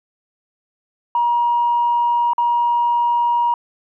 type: tone with dropouts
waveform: sine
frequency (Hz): 952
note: A#5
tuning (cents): +36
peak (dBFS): -13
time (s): 1.15-3.54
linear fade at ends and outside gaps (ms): 2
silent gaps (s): 2.334-2.381
effects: tanh soft clip ceiling -9 dBFS